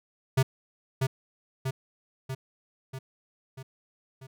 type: tone with echo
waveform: square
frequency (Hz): 132.2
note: C3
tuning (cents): +18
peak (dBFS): -20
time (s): 0.37-0.43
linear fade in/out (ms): 10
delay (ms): 640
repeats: 6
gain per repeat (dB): -4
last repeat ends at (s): 4.27
effects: none